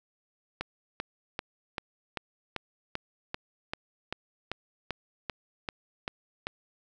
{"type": "click train", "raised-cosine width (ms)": 0.3, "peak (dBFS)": -16, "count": 16, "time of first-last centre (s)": [0.61, 6.469], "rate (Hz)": 2.56, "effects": []}